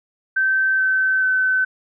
sine tone with pitch steps, 1548 / 1534.6 / 1521.4 Hz, G6 / G6 / F#6, -22 / -37 / +48 cents, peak -15 dBFS, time 0.36-1.65 s, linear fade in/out 10 ms, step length 430 ms, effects none

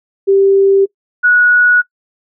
sine tone pair in turn, 392 / 1462.2 Hz, G4 / F#6, 0 / -21 cents, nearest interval octave + major seventh, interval 2279 cents, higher second, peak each -6 dBFS, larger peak neither, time 0.27-0.86 / 1.23-1.82 s, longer neither, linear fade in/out 20 ms, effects noise-tail reverb RT60 0.1 s tail -21 dB re dry

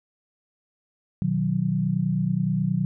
sine chord, B major, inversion none, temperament equal, 123.47 / 155.56 / 185 Hz, B2 / D#3 / F#3, 0 / 0 / 0 cents, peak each -28 / -25 / -24 dBFS, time 1.22-2.85 s, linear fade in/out 0 ms, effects none

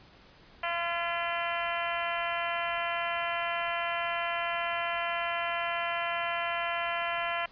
harmonic tone with a mistuned harmonic, 341.9 Hz, F4, 37 cents flat, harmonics 2 / 3 / 4 / 5 / 6 / 7 / 8 / 9, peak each -34 / -36 / -37 / -38 / -39 / -39 / -40 / -41 dBFS, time 0.63-7.46 s, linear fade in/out 5 ms, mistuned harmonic 6, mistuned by -17 cents, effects pink hiss -56 dBFS RMS until 7.51 s + resampled to 11025 Hz

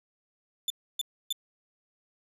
40% pulse tone bursts, 3520 Hz, A7, in tune, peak -26 dBFS, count 3, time 0.68-1.326 s, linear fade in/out 2 ms, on 22 ms, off 290 ms, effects none

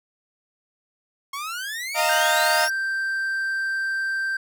sawtooth exponential sweep, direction up, 1081 to 5700 Hz, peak -25 dBFS, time 1.33-2.7 s, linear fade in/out 5 ms
sawtooth chord, Eb suspended second, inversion none, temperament equal with one note detuned, 622.3 / 698.5 / 921.6 Hz, Eb5 / F5 / Bb5, 0 / 0 / -20 cents, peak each -20 dBFS, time 1.94-2.69 s, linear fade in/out 50 ms
triangle tone, 1568 Hz, G6, in tune, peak -21 dBFS, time 2.09-4.37 s, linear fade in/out 5 ms
effects none

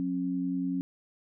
sine tone pair together, 181 / 271.2 Hz, F#3 / C#4, -38 / -38 cents, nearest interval perfect fifth, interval 700 cents, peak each -33 / -29 dBFS, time 0-0.81 s, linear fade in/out 0 ms, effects none

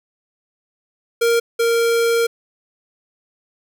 square tone pair in turn, 466.2 / 464.2 Hz, A#4 / A#4, 0 / -7 cents, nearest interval unison, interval 7 cents, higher first, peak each -14 / -15 dBFS, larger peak first, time 1.21-1.4 / 1.59-2.27 s, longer second, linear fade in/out 10 ms, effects none

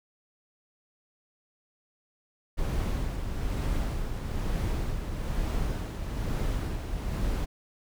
brown noise with tremolo, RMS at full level -28 dBFS, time 2.57-7.46 s, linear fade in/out 20 ms, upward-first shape sine, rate 1.1 Hz, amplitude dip 45%, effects none

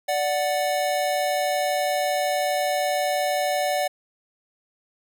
square tone pair together, 586.5 / 739 Hz, D5 / F#5, -2 / -2 cents, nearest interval major third, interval 400 cents, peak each -25 dBFS, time 0.08-3.88 s, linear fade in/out 10 ms, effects none

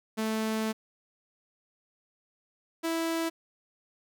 sawtooth tone pair in turn, 219.6 / 329 Hz, A3 / E4, -3 / -3 cents, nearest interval perfect fifth, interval 700 cents, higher second, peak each -24 dBFS, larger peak neither, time 0.17-0.73 / 2.83-3.3 s, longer first, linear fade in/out 20 ms, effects none

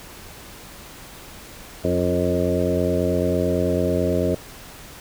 harmonic tone with a mistuned harmonic, 89.1 Hz, F2, 35 cents sharp, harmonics 1 / 2 / 3 / 4 / 5 / 6 / 7, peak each -26 / -26 / -26 / -26 / -26 / -26 / -26 dBFS, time 1.84-4.35 s, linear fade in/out 5 ms, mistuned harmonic 4, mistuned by -25 cents, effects pink hiss -41 dBFS RMS until 5 s

